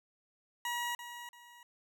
20% pulse tone with echo, 959 Hz, A#5, 49 cents sharp, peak -29 dBFS, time 0.65-0.95 s, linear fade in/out 2 ms, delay 340 ms, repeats 2, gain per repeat -10 dB, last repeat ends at 1.63 s, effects none

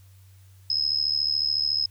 sine tone with amplitude modulation, 5130 Hz, E8, 48 cents flat, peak -18 dBFS, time 0.7-1.86 s, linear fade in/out 2 ms, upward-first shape sine, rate 73.9 Hz, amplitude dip 85%, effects added 95 Hz sine -49 dBFS peak until 1.9 s + white hiss -62 dBFS RMS until 1.9 s

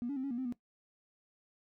triangle tone with pitch steps, 240.1 / 283.7 / 261.1 / 277.8 / 238.3 / 260.5 / 242.5 Hz, B3 / C#4 / C4 / C#4 / A#3 / C4 / B3, -49 / +40 / -3 / +4 / +38 / -7 / -31 cents, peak -30 dBFS, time 0.02-0.524 s, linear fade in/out 0 ms, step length 72 ms, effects noise-tail reverb RT60 0.1 s tail -19 dB re dry + tanh soft clip ceiling -32 dBFS

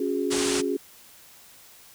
sine chord, C# suspended fourth, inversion none, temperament equal with one note detuned, 277.2 / 363.8 / 415.3 Hz, C#4 / F#4 / G#4, 0 / -29 / 0 cents, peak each -28 dBFS, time 0-0.77 s, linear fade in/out 5 ms
white low-pass noise, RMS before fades -29 dBFS, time 0.3-0.62 s, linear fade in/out 20 ms, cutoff 9400 Hz, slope 48 dB/octave
effects white hiss -51 dBFS RMS until 1.94 s

